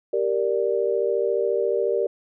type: chord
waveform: sine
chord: G minor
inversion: none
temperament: equal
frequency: 392 / 466.2 / 587.3 Hz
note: G4 / Bb4 / D5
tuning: 0 / 0 / 0 cents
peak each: -24 / -23 / -26 dBFS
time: 0.13-2.07 s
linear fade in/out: 5 ms
effects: none